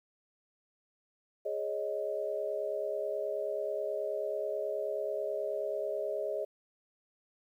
sine chord, Ab suspended fourth, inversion none, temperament just, 415.3 / 553.7 / 623 Hz, Ab4 / Db5 / Eb5, 0 / -2 / +2 cents, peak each -37 / -37 / -35 dBFS, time 1.45-6.45 s, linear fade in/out 10 ms, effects 11-bit

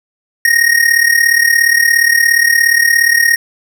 square tone with amplitude modulation, 1864.7 Hz, A#6, in tune, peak -5 dBFS, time 0.45-3.36 s, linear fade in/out 2 ms, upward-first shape sine, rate 37.1 Hz, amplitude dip 75%, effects none

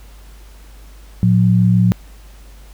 sine tone pair together, 113.46 / 180.1 Hz, A#2 / F#3, -46 / -46 cents, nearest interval minor sixth, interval 800 cents, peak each -12 dBFS, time 1.23-1.92 s, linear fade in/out 0 ms, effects added 50 Hz sine -37 dBFS peak until 2.73 s + pink hiss -48 dBFS RMS until 2.73 s

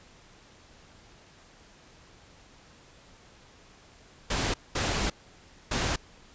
pink noise bursts at uneven times, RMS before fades -28 dBFS, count 3, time 4.3-4.54 / 4.75-5.1 / 5.71-5.96 s, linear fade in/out 5 ms, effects pink hiss -55 dBFS RMS until 6.34 s + resampled to 16000 Hz

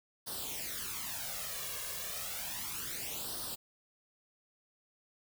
white noise with flanger, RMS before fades -40 dBFS, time 0.26-3.56 s, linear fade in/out 20 ms, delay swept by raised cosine 0.21 to 1.81 ms, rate 0.32 Hz, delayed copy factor +0.75, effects none

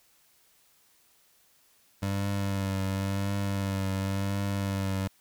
25% pulse tone with vibrato, 98 Hz, G2, in tune, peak -24 dBFS, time 2.02-5.08 s, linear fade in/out 10 ms, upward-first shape triangle, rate 0.93 Hz, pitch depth 36 cents each way, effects white hiss -64 dBFS RMS until 5.2 s

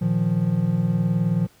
triangle chord, Bb suspended fourth, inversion none, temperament equal, 116.54 / 155.56 / 174.61 Hz, Bb2 / Eb3 / F3, 0 / 0 / 0 cents, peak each -23 / -22 / -19 dBFS, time 0.01-1.47 s, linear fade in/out 10 ms, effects pink hiss -56 dBFS RMS until 1.6 s + high-pass 60 Hz 12 dB/octave

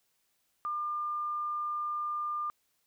sine tone, 1200 Hz, D6, 37 cents sharp, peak -31 dBFS, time 0.65-2.5 s, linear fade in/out 0 ms, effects white hiss -75 dBFS RMS until 2.86 s

